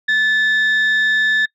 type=tone pair together; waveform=sine; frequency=1740 / 3687 Hz; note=A6 / A#7; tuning=-20 / -20 cents; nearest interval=octave + minor second; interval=1300 cents; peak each=-12 / -22 dBFS; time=0.08-1.46 s; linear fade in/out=10 ms; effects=noise-tail reverb RT60 0.1 s tail -23 dB re dry + tanh soft clip ceiling -8 dBFS